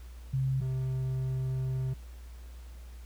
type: tone pair in turn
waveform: sine / triangle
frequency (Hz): 132.8 / 130.44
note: C3 / C3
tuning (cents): +26 / -5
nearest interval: unison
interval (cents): 31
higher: first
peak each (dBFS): -26 / -27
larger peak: first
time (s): 0.33-0.61 / 0.61-1.94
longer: second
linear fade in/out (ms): 10
effects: added 60 Hz sine -43 dBFS peak until 3.05 s + pink hiss -59 dBFS RMS until 3.05 s